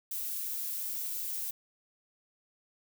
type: noise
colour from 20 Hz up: violet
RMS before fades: -36 dBFS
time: 0.11-1.51 s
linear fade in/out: 5 ms
effects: none